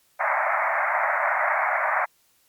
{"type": "band-pass noise", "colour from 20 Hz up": "pink", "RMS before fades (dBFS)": -23, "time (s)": [0.19, 2.06], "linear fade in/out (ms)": 20, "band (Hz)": [600, 2200], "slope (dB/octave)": 96, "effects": ["white hiss -63 dBFS RMS until 2.48 s", "MP3 96 kbps"]}